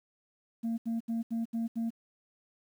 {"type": "tone bursts", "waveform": "sine", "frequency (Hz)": 229.1, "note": "A#3", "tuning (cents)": -30, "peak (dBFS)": -27, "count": 6, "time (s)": [0.63, 1.905], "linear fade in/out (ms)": 20, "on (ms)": 150, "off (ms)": 75, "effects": ["tanh soft clip ceiling -28 dBFS", "10-bit"]}